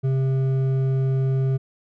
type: tone with hard clipping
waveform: sine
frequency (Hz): 133.1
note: C3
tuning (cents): +30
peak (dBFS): -20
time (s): 0.03-1.58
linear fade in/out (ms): 20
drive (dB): 7
effects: none